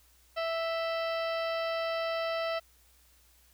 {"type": "harmonic tone with a mistuned harmonic", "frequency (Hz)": 659.3, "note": "E5", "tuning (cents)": 0, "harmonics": [1, 2, 3, 4, 5, 6, 7, 8], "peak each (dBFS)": [-31, -37, -41, -43, -45, -47, -48, -49], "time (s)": [0.36, 2.6], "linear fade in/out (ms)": 20, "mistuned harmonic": 5, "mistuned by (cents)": -90, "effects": ["added 60 Hz sine -64 dBFS peak until 3.53 s", "white hiss -64 dBFS RMS until 3.53 s"]}